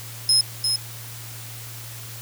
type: tone with echo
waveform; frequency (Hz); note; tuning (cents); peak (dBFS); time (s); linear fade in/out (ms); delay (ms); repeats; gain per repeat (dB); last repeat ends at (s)
35% pulse; 5140; E8; -45; -12; 0.29-0.41; 2; 350; 1; -5; 0.76
effects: added 115 Hz sine -38 dBFS peak until 2.21 s + white hiss -39 dBFS RMS until 2.21 s